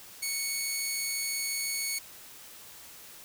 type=tone; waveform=10% pulse; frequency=2217 Hz; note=C#7; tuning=in tune; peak=-21 dBFS; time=0.22-1.99 s; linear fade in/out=10 ms; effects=white hiss -49 dBFS RMS until 3.24 s